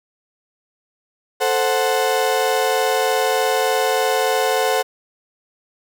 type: chord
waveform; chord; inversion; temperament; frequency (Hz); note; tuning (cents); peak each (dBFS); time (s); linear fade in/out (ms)
35% pulse; F# diminished; first; equal; 440 / 523.3 / 740; A4 / C5 / F#5; 0 / 0 / 0; -19; 1.4-4.83; 20
effects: none